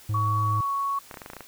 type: tone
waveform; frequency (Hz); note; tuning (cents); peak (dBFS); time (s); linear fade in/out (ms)
triangle; 106.3; G#2; +41; -22; 0.09-0.61; 5
type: tone with pitch glide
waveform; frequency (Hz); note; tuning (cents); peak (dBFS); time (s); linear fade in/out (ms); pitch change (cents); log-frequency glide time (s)
sine; 1124 to 1111.7; C#6 to C#6; +24 to +5; -24; 0.14-0.99; 5; -19; 0.55-0.71
type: clicks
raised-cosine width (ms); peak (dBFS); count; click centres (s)
0.5; -23; 9; 1.112 / 1.142 / 1.172 / 1.218 / 1.261 / 1.301 / 1.334 / 1.367 / 1.407
effects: white hiss -50 dBFS RMS until 1.47 s